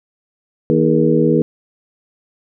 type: harmonic tone with a mistuned harmonic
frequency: 79.7 Hz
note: D#2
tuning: 42 cents sharp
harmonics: 2 / 3 / 4 / 5 / 6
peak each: -17 / -17 / -17 / -17 / -17 dBFS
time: 0.7-1.42 s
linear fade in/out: 0 ms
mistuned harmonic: 5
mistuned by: +81 cents
effects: none